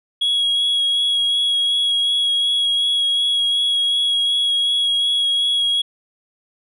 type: tone with vibrato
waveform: sine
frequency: 3322 Hz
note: G#7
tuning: in tune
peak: -13 dBFS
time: 0.21-5.82 s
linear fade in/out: 10 ms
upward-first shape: sine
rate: 2.7 Hz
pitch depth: 13 cents each way
effects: tanh soft clip ceiling -14 dBFS